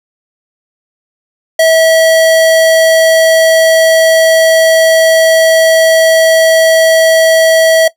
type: tone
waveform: square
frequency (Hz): 648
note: E5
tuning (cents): -30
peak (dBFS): -5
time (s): 1.59-7.88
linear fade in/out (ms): 5
effects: noise-tail reverb RT60 0.1 s tail -18 dB re dry